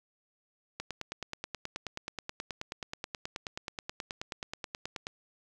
click train, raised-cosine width 0.2 ms, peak -19 dBFS, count 41, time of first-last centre 0.8-5.069 s, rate 9.37 Hz, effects none

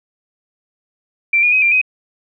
sine tone with pitch steps, 2351 / 2437 / 2526 / 2378 / 2516 Hz, D7 / D#7 / D#7 / D7 / D#7, +1 / -37 / +26 / +21 / +19 cents, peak -10 dBFS, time 1.33-1.815 s, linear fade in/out 5 ms, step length 97 ms, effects none

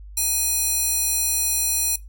square tone with high-pass filter, 830.6 Hz, G#5, in tune, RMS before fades -22 dBFS, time 0.17-1.96 s, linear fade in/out 5 ms, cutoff 7500 Hz, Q 1.1, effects noise-tail reverb RT60 0.2 s tail -20 dB re dry + added 50 Hz sine -37 dBFS peak until 2.08 s

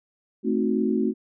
sine chord, A diminished seventh, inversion none, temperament equal with one note detuned, 220 / 261.6 / 311.1 / 367.4 Hz, A3 / C4 / Eb4 / Gb4, 0 / 0 / 0 / -12 cents, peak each -24 / -26 / -29 / -26 dBFS, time 0.43-1.14 s, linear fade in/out 50 ms, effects none

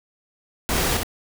pink noise with echo, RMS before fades -23 dBFS, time 0.69-0.97 s, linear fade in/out 0 ms, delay 62 ms, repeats 1, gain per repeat -3 dB, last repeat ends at 1.032 s, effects none

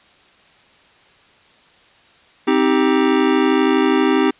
square chord, C minor, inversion none, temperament just, 261.6 / 314 / 392.4 Hz, C4 / Eb4 / G4, 0 / +16 / +2 cents, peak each -18 dBFS, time 2.47-4.31 s, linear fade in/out 10 ms, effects white hiss -51 dBFS RMS until 4.39 s + resampled to 8000 Hz

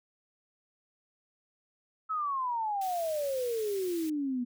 sine exponential sweep, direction down, 1310 to 238.9 Hz, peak -29 dBFS, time 2.09-4.45 s, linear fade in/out 20 ms
white band-stop noise, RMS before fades -46 dBFS, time 2.81-4.1 s, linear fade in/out 5 ms, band 130 to 1900 Hz, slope 12 dB/octave
effects none

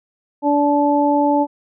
harmonic tone, 289.6 Hz, D4, 24 cents flat, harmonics 1 / 2 / 3, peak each -16 / -19 / -17 dBFS, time 0.42-1.47 s, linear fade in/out 50 ms, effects none

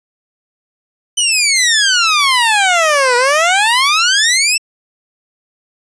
15% pulse exponential two-way sweep, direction down then up, 3032 to 477.8 to 2710 Hz, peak -3 dBFS, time 1.17-4.58 s, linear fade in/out 10 ms, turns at 3.16 s, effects resampled to 22050 Hz

